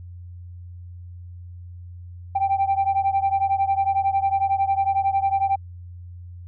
sine beating tone pair, 780 / 791 Hz, G5 / G5, -9 / +15 cents, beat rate 11 Hz, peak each -19 / -21 dBFS, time 2.35-5.56 s, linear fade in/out 10 ms, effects tanh soft clip ceiling -14 dBFS + added 88 Hz sine -36 dBFS peak until 6.47 s

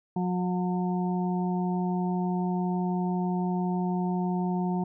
harmonic tone, 180.6 Hz, F#3, 42 cents flat, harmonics 1 / 2 / 4 / 5, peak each -26 / -34 / -36 / -37 dBFS, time 0.16-4.84 s, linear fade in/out 5 ms, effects none

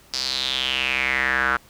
square tone with band-pass filter sweep, 65.41 Hz, C2, in tune, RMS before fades -23 dBFS, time 0.13-1.57 s, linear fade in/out 5 ms, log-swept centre 5000 to 1400 Hz, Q 5.7, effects pink hiss -52 dBFS RMS until 1.69 s

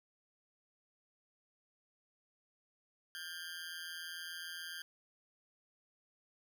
20% pulse tone with amplitude modulation, 1591 Hz, G6, 25 cents sharp, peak -35 dBFS, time 3.15-4.82 s, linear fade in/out 0 ms, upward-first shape sine, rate 167 Hz, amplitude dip 85%, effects none

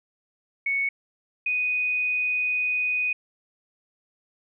sine tone pair in turn, 2217 / 2488 Hz, C#7 / D#7, 0 / -1 cents, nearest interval major second, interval 199 cents, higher second, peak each -22 dBFS, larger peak neither, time 0.66-0.89 / 1.46-3.13 s, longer second, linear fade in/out 5 ms, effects none

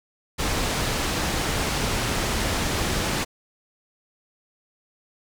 pink low-pass noise, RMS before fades -25 dBFS, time 0.38-3.25 s, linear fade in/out 20 ms, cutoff 8600 Hz, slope 12 dB/octave, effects none

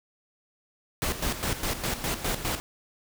pink noise with tremolo, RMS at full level -28 dBFS, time 1.02-2.6 s, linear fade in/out 0 ms, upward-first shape square, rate 4.9 Hz, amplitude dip 65%, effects none

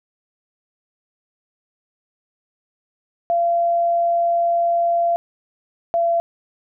sine tone pair in turn, 685 / 679.1 Hz, F5 / F5, -34 / -49 cents, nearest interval unison, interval 15 cents, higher first, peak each -15 dBFS, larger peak neither, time 3.3-5.16 / 5.94-6.2 s, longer first, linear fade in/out 0 ms, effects none

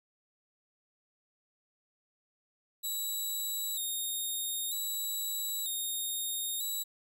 5% pulse tone with vibrato, 3805 Hz, A#7, 35 cents sharp, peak -26 dBFS, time 2.83-6.84 s, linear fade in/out 20 ms, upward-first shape square, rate 0.53 Hz, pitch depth 47 cents each way, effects none

